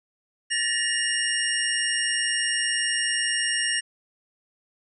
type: tone cluster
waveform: sine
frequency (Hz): 1769 / 1889 / 2854 / 5560 / 8540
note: A6 / A#6 / F7 / F8 / C9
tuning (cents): +9 / +22 / +37 / -9 / +34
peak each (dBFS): -29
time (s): 0.5-3.81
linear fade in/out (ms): 20
effects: none